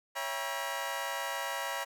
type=chord; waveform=20% pulse; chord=C# diminished seventh; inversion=none; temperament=just; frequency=554.4 / 665.2 / 798.3 / 957.9 Hz; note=C#5 / E5 / G5 / Bb5; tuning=0 / +16 / +31 / +47 cents; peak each=-35 / -36 / -36 / -32 dBFS; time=0.15-1.85 s; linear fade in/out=20 ms; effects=none